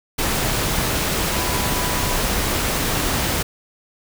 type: tone in noise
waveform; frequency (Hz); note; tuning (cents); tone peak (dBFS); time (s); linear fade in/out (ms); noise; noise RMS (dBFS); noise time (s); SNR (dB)
sine; 990; B5; +4; -30; 1.32-2.17; 10; pink; -21; 0.18-3.43; -12
effects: none